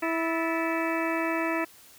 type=harmonic tone with a mistuned harmonic; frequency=327.8 Hz; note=E4; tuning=10 cents flat; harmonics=1 / 2 / 3 / 4 / 5 / 6 / 7 / 8; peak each=-29 / -32 / -34 / -35 / -36 / -37 / -37 / -38 dBFS; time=0.02-1.65 s; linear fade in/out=10 ms; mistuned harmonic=5; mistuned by=+110 cents; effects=white hiss -53 dBFS RMS until 1.98 s